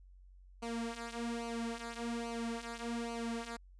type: tone with flanger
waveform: sawtooth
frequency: 233.1 Hz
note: A#3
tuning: in tune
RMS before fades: -40 dBFS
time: 0.62-3.57 s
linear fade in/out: 10 ms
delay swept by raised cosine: 0.56 to 4.66 ms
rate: 1.2 Hz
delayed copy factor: -0.75
effects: added 46 Hz sine -55 dBFS peak until 3.79 s + resampled to 22050 Hz